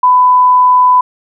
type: tone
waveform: sine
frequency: 1000 Hz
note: B5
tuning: 21 cents sharp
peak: -4 dBFS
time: 0.03-1.01 s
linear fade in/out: 5 ms
effects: none